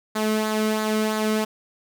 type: tone with flanger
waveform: sawtooth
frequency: 216.1 Hz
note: A3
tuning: 31 cents flat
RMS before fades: -23 dBFS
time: 0.15-1.45 s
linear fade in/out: 10 ms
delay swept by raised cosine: 0.35 to 1.19 ms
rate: 3 Hz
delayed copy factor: -0.5
effects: none